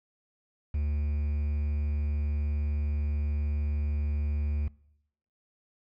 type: tone with quantisation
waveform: triangle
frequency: 73.42 Hz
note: D2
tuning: in tune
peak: -24 dBFS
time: 0.74-4.68 s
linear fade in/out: 5 ms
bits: 8
effects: noise-tail reverb RT60 0.8 s tail -23 dB re dry + low-pass 2000 Hz 12 dB/octave